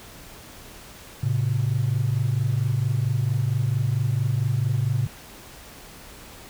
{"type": "tone pair together", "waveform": "sine", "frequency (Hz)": [110, 134.43], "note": ["A2", "C3"], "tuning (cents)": [0, 47], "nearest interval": "minor third", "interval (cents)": 347, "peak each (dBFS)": -22, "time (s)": [1.23, 5.07], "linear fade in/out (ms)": 5, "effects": ["tanh soft clip ceiling -14 dBFS", "pink hiss -44 dBFS RMS until 6.49 s"]}